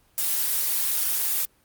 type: noise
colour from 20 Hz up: blue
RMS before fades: -24 dBFS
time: 0.18-1.45 s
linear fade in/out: 0 ms
effects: pink hiss -62 dBFS RMS until 1.64 s + Opus 24 kbps

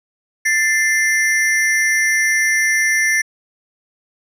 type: ring-modulated tone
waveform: square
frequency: 1929 Hz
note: B6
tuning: 41 cents flat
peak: -11 dBFS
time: 0.45-3.22 s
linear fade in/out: 10 ms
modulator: 159 Hz
effects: low-pass 11000 Hz 12 dB/octave

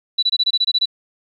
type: tone bursts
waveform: sine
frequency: 3951 Hz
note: B7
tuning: in tune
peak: -13 dBFS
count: 10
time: 0.18-0.857 s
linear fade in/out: 10 ms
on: 47 ms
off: 23 ms
effects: 9-bit

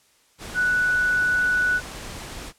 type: tone in noise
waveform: sine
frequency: 1479 Hz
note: F#6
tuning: 1 cent flat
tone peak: -18 dBFS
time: 0.54-1.81 s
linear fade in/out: 50 ms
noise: pink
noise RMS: -36 dBFS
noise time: 0.38-2.53 s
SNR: +15 dB
effects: white hiss -60 dBFS RMS until 2.58 s + low-pass 10000 Hz 12 dB/octave

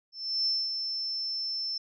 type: tone with ADSR envelope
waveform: sine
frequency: 5320 Hz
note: E8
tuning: 15 cents sharp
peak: -24 dBFS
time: 0.12-1.78 s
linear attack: 340 ms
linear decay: 230 ms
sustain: -6 dB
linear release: 5 ms
effects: none

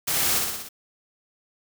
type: noise with echo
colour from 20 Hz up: white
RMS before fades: -25 dBFS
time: 0.07-0.39 s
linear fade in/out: 10 ms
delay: 60 ms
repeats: 5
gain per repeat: -3 dB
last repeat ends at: 0.69 s
effects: none

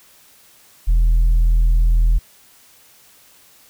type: tone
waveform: sine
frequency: 41.07 Hz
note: E1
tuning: 6 cents flat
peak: -8 dBFS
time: 0.87-2.19 s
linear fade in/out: 20 ms
effects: tanh soft clip ceiling -10 dBFS + white hiss -50 dBFS RMS until 3.69 s

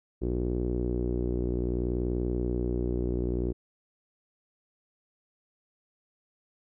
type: tone with low-pass filter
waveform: sawtooth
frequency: 60.6 Hz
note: B1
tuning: 32 cents flat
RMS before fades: -29 dBFS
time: 0.21-3.53 s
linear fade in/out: 20 ms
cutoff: 370 Hz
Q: 4.7
effects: none

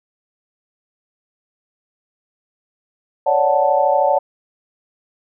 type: chord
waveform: sine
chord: D major seventh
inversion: third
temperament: equal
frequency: 554.4 / 587.3 / 740 / 880 Hz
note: C#5 / D5 / F#5 / A5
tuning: 0 / 0 / 0 / 0 cents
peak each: -18 dBFS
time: 3.26-4.19 s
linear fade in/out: 10 ms
effects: none

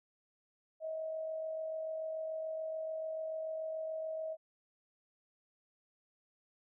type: tone with amplitude modulation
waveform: sine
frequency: 637 Hz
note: D#5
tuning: 41 cents sharp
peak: -35 dBFS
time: 0.8-4.37 s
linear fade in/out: 50 ms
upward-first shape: sine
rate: 46.9 Hz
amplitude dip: 35%
effects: none

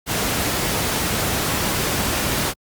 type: noise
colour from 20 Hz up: pink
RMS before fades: -21 dBFS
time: 0.06-2.54 s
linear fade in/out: 50 ms
effects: high-pass 60 Hz 12 dB/octave + Opus 48 kbps

